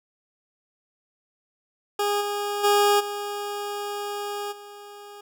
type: tone with level steps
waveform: 20% pulse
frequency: 410 Hz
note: G#4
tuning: 22 cents flat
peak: -17 / -21 / -12 / -24 / -36 dBFS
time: 1.99-5.21 s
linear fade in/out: 5 ms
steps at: 2.2 / 2.63 / 2.99 / 4.51 s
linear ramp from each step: 20 ms
effects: none